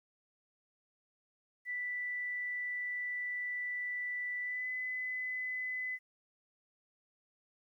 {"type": "tone with pitch glide", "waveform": "sine", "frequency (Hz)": [1975.5, 2012], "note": ["B6", "B6"], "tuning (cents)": [0, 32], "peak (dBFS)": -35, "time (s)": [1.65, 5.99], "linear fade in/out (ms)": 50, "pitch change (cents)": 32, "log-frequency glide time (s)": [4.42, 4.68], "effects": ["12-bit"]}